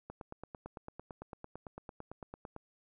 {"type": "click train", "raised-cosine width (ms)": 1, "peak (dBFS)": -30, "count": 23, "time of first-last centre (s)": [0.1, 2.564], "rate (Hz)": 8.93, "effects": []}